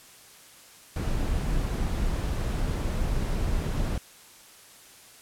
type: noise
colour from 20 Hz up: brown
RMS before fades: -27 dBFS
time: 0.96-3.98 s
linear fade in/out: 2 ms
effects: white hiss -51 dBFS RMS until 5.21 s + low-pass 12000 Hz 12 dB/octave